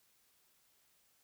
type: silence
effects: white hiss -72 dBFS RMS until 1.23 s